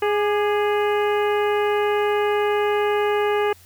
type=harmonic tone with a mistuned harmonic; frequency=415.3 Hz; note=G#4; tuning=in tune; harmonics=1 / 2 / 3 / 4 / 5 / 6 / 7; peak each=-19 / -25 / -29 / -31 / -33 / -35 / -36 dBFS; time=0.02-3.53 s; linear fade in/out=5 ms; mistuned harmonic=3; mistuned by=-57 cents; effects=added 89 Hz sine -51 dBFS peak until 3.65 s + white hiss -51 dBFS RMS until 3.65 s